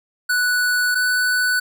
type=tone pair in turn; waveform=square; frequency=1480 / 1491.2 Hz; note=F#6 / F#6; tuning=0 / +13 cents; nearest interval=unison; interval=13 cents; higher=second; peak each=-17 dBFS; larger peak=neither; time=0.29-0.95 / 0.95-1.6 s; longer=first; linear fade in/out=10 ms; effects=none